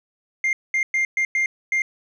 sine tone bursts at uneven times, 2108 Hz, C7, 12 cents sharp, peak -15 dBFS, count 6, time 0.44-0.53 / 0.74-0.83 / 0.94-1.05 / 1.17-1.25 / 1.35-1.46 / 1.72-1.82 s, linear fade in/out 2 ms, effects tanh soft clip ceiling -17 dBFS

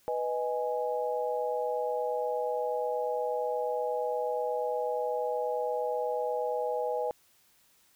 sine chord, G# minor, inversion first, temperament equal, 493.9 / 622.3 / 830.6 Hz, B4 / D#5 / G#5, 0 / 0 / 0 cents, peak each -31 / -34 / -34 dBFS, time 0.08-7.11 s, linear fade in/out 0 ms, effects white hiss -65 dBFS RMS until 7.95 s

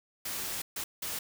white noise bursts at uneven times, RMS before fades -36 dBFS, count 3, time 0.25-0.62 / 0.76-0.84 / 1.02-1.19 s, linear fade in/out 5 ms, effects none

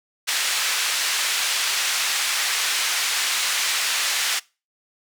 pink band-pass noise, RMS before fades -23 dBFS, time 0.27-4.4 s, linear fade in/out 20 ms, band 1800 to 8900 Hz, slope 12 dB/octave, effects noise-tail reverb RT60 0.3 s tail -23 dB re dry

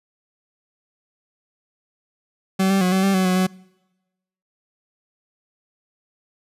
40% pulse tone with pitch steps, 190.4 / 194.6 / 182.3 / 189.7 / 195.5 / 187.4 / 183.7 / 186.1 Hz, F#3 / G3 / F#3 / F#3 / G3 / F#3 / F#3 / F#3, +50 / -12 / -25 / +43 / -4 / +22 / -12 / +10 cents, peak -15 dBFS, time 2.59-3.47 s, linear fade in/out 10 ms, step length 110 ms, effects noise-tail reverb RT60 1.0 s tail -25 dB re dry + resampled to 32000 Hz

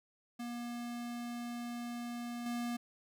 square tone with level steps, 238.9 Hz, A#3, 43 cents sharp, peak -40 / -36 dBFS, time 0.39-2.77 s, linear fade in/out 10 ms, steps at 2.46 s, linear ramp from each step 2 ms, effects none

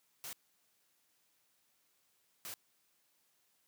white noise bursts at uneven times, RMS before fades -45 dBFS, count 2, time 0.24-0.33 / 2.45-2.54 s, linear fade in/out 0 ms, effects white hiss -75 dBFS RMS until 3.67 s + high-pass 100 Hz 12 dB/octave

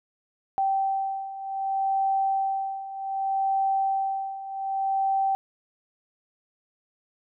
sine beating tone pair, 777 / 777.65 Hz, G5 / G5, -16 / -14 cents, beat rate 0.65 Hz, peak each -29 / -25 dBFS, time 0.58-5.35 s, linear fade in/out 0 ms, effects none

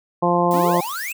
harmonic tone, 174.61 Hz, F3, in tune, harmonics 1 / 2 / 3 / 4 / 5 / 6, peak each -22 / -22 / -22 / -22 / -22 / -22 dBFS, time 0.22-0.81 s, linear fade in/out 10 ms
blue noise, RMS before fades -34 dBFS, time 0.51-1.12 s, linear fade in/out 0 ms
square exponential sweep, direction up, 242.1 to 2742 Hz, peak -27 dBFS, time 0.53-1.13 s, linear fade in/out 10 ms
effects none

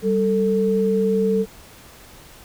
sine tone pair together, 194.58 / 444.7 Hz, G3 / A4, -13 / +18 cents, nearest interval octave + major second, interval 1431 cents, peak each -20 / -18 dBFS, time 0.02-1.46 s, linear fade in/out 50 ms, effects pink hiss -45 dBFS RMS until 2.44 s

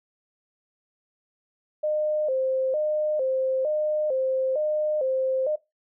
sine tone with vibrato, 565 Hz, C#5, 33 cents sharp, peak -22 dBFS, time 1.83-5.56 s, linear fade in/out 10 ms, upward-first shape square, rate 1.1 Hz, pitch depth 130 cents each way, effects noise-tail reverb RT60 0.2 s tail -18 dB re dry

